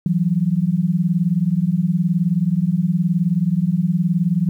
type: beating tone pair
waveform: sine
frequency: 164.81 / 183.81 Hz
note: E3 / F#3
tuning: 0 / -11 cents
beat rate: 19 Hz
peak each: -18 dBFS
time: 0.06-4.49 s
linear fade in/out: 2 ms
effects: 9-bit